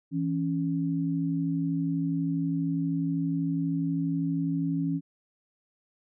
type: tone pair together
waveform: sine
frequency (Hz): 164.82 / 277.2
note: E3 / C#4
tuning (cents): 0 / 0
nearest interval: major sixth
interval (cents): 900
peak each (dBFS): -28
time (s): 0.11-5.01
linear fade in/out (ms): 50
effects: none